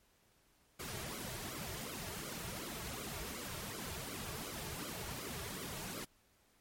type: noise with flanger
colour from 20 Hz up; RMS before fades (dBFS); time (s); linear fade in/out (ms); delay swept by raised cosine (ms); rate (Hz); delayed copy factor
pink; -44; 0.79-6.05; 10; 1.1 to 4; 2.7; -1
effects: pink hiss -71 dBFS RMS until 6.6 s + MP3 64 kbps